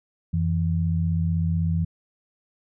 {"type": "tone pair together", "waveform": "sine", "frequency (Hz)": [88.78, 164.81], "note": ["F2", "E3"], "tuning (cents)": [29, 0], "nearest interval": "major seventh", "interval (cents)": 1071, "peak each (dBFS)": -23, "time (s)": [0.33, 1.85], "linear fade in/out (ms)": 10, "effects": []}